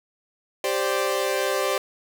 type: chord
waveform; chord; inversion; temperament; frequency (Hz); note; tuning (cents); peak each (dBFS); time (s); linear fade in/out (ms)
sawtooth; G suspended fourth; none; equal; 392 / 523.3 / 587.3; G4 / C5 / D5; 0 / 0 / 0; -23 / -22 / -23; 0.64-1.78; 2
effects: none